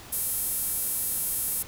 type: tone with high-pass filter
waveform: sawtooth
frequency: 460.1 Hz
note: A#4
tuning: 23 cents flat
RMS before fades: -29 dBFS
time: 0.12-1.63 s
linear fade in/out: 10 ms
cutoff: 11000 Hz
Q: 2.3
effects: pink hiss -45 dBFS RMS until 1.67 s